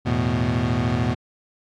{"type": "chord", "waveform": "25% pulse", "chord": "E suspended fourth", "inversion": "none", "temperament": "equal", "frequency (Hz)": [82.41, 110, 123.47], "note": ["E2", "A2", "B2"], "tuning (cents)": [0, 0, 0], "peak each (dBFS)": [-23, -21, -19], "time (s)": [0.05, 1.15], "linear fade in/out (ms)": 20, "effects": ["low-pass 4000 Hz 12 dB/octave", "AAC 64 kbps"]}